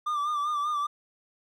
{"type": "tone with vibrato", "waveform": "triangle", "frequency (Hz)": 1186, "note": "D6", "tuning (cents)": 17, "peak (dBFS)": -24, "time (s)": [0.06, 0.87], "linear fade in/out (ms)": 10, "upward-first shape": "sine", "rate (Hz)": 5.1, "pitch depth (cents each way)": 52, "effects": []}